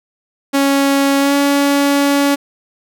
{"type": "tone with pitch glide", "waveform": "sawtooth", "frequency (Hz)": [277.2, 282.5], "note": ["C#4", "C#4"], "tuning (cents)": [0, 33], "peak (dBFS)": -7, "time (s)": [0.53, 2.36], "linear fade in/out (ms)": 20, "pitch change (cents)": 33, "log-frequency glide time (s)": [1.19, 1.34], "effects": []}